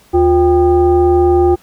sine tone with frequency modulation, 355 Hz, F4, 28 cents sharp, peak -7 dBFS, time 0.13-1.56 s, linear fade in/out 20 ms, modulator 433 Hz, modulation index 0.74, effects pink hiss -48 dBFS RMS until 1.62 s

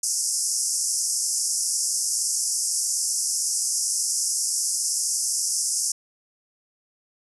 pink band-pass noise, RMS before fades -25 dBFS, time 0.03-5.92 s, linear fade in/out 5 ms, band 5100 to 11000 Hz, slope 96 dB/octave, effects none

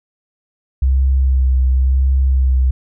sine tone with vibrato, 65.41 Hz, C2, in tune, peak -10 dBFS, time 0.82-2.71 s, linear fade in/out 5 ms, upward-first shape sine, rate 0.95 Hz, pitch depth 27 cents each way, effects none

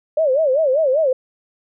sine tone with vibrato, 575 Hz, D5, 37 cents flat, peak -13 dBFS, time 0.17-1.13 s, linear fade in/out 5 ms, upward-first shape sine, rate 5.1 Hz, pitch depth 210 cents each way, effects none

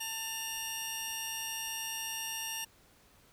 15% pulse tone pair together, 893 / 2835 Hz, A5 / F7, +25 / +25 cents, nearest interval octave + minor sixth, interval 2000 cents, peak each -36 / -30 dBFS, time 0-2.65 s, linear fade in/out 10 ms, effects pink hiss -63 dBFS RMS until 3.32 s

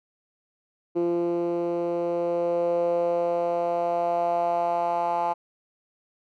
10% pulse tone with band-pass filter sweep, 172.1 Hz, F3, 25 cents flat, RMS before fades -25 dBFS, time 0.95-5.34 s, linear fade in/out 20 ms, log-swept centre 360 to 830 Hz, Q 4.3, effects none

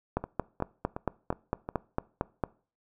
two click trains, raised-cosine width 1 ms, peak -13 / -20 dBFS, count 11 / 5, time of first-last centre 0.17-2.438 / 0.24-1.689 s, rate 4.41 / 2.76 Hz, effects noise-tail reverb RT60 0.4 s tail -22 dB re dry

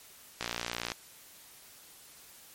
click train, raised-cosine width 0.2 ms, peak -15 dBFS, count 31, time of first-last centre 0.41-0.918 s, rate 59 Hz, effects white hiss -54 dBFS RMS until 2.54 s + MP3 64 kbps

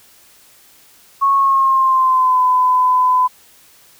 sine tone with pitch glide, 1100 to 1008.7 Hz, C#6 to B5, -14 to +36 cents, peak -10 dBFS, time 1.21-3.28 s, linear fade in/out 20 ms, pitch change -150 cents, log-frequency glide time 1.35-2.42 s, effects white hiss -48 dBFS RMS until 3.99 s

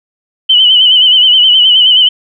sine tone with vibrato, 3015 Hz, F#7, 32 cents sharp, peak -3 dBFS, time 0.49-2.09 s, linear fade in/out 10 ms, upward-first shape sine, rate 9.5 Hz, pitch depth 62 cents each way, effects none

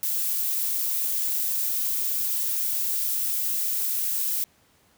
violet noise, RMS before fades -26 dBFS, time 0.03-4.44 s, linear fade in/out 0 ms, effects pink hiss -61 dBFS RMS until 4.97 s + high-pass 60 Hz 12 dB/octave

